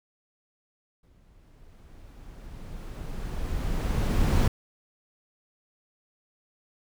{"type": "noise with exponential growth", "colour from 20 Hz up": "brown", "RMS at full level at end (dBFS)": -19, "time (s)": [1.03, 4.48], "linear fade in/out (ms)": 5, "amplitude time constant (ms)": 750, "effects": []}